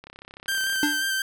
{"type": "click train", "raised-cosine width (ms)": 0.3, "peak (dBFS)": -26, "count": 25, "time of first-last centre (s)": [0.04, 0.759], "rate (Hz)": 33.4}
{"type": "tone with vibrato", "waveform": "sawtooth", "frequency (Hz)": 1567, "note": "G6", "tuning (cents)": -1, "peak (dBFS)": -20, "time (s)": [0.48, 1.22], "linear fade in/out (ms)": 2, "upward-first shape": "square", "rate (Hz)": 5.6, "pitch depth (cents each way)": 15}
{"type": "tone with exponential decay", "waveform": "square", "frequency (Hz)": 294.9, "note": "D4", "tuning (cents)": 7, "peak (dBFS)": -19, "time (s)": [0.83, 1.07], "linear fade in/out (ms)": 1, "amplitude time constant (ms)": 52}
{"effects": []}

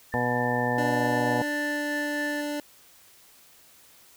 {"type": "tone with pitch glide", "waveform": "sine", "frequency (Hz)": [1782, 1759.5], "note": ["A6", "A6"], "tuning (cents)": [22, 0], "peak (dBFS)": -30, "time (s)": [0.12, 2.42], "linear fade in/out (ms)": 20, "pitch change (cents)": -22, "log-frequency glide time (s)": [0.56, 1.85]}
{"type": "harmonic tone", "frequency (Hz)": 122.3, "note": "B2", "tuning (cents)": -16, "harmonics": [1, 2, 3, 4, 5, 6, 7, 8], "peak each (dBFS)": [-32, -30, -40, -30, -34, -33, -30, -38], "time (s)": [0.14, 1.42], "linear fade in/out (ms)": 0}
{"type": "tone", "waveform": "25% pulse", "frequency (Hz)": 293.9, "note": "D4", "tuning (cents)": 1, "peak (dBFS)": -25, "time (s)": [0.78, 2.6], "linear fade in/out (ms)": 2}
{"effects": ["white hiss -55 dBFS RMS until 4.16 s"]}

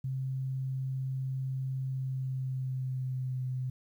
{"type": "tone with pitch glide", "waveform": "sine", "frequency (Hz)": [132.1, 128.56], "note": ["C3", "C3"], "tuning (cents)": [17, -30], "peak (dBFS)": -31, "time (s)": [0.04, 3.7], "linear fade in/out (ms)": 5, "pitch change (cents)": -47, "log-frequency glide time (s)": [1.88, 3.43], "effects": ["11-bit"]}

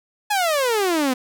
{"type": "exponential sweep", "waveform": "sawtooth", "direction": "down", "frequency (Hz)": [857, 246.9], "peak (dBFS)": -14, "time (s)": [0.3, 1.14], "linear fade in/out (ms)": 10, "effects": []}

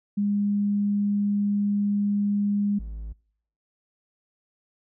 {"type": "tone pair in turn", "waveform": ["sine", "triangle"], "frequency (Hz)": [203.8, 53.98], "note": ["G#3", "A1"], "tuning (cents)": [-32, -32], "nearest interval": "octave + major seventh", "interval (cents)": 2300, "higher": "first", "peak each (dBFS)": [-21, -30], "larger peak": "first", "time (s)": [[0.17, 2.79], [2.79, 3.13]], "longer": "first", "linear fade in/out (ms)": 10, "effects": ["noise-tail reverb RT60 0.7 s tail -26 dB re dry"]}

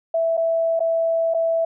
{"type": "tone with dropouts", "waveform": "sine", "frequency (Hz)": 659.3, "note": "E5", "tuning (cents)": 0, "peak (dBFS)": -17, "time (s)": [0.14, 1.65], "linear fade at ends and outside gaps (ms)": 5, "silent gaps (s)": [[0.37, 0.375], [0.794, 0.803], [1.339, 1.345]], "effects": []}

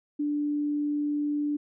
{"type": "tone", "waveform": "sine", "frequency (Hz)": 293.7, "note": "D4", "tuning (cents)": 0, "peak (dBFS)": -25, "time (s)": [0.19, 1.57], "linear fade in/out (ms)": 10, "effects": []}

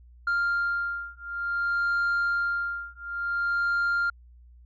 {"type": "beating tone pair", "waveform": "sine", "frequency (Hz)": [1396.9, 1397.46], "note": ["F6", "F6"], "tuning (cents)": [0, 1], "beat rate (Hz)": 0.56, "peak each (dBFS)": -26, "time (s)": [0.27, 4.1], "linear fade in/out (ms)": 5, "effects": ["tanh soft clip ceiling -21 dBFS", "added 60 Hz sine -49 dBFS peak until 4.65 s"]}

